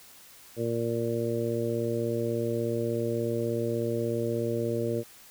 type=harmonic tone; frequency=116.54 Hz; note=A#2; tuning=in tune; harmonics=1 / 2 / 3 / 4 / 5; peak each=-33 / -34 / -32 / -31 / -35 dBFS; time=0.56-5.04 s; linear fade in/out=50 ms; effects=white hiss -52 dBFS RMS until 5.3 s